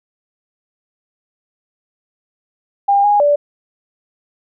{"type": "tone with pitch steps", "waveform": "sine", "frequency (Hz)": [802, 824, 582], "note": ["G5", "G#5", "D5"], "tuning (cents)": [39, -14, -16], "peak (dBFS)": -9, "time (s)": [2.88, 3.36], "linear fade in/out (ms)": 10, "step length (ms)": 160, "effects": []}